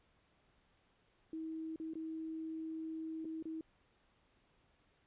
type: tone with dropouts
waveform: sine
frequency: 320.3 Hz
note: E4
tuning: 50 cents flat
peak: -40 dBFS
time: 1.33-3.61 s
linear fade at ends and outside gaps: 2 ms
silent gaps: 1.76-1.799 / 1.936-1.954 / 3.246-3.252 / 3.426-3.454 s
effects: pink hiss -73 dBFS RMS until 5.06 s + resampled to 8000 Hz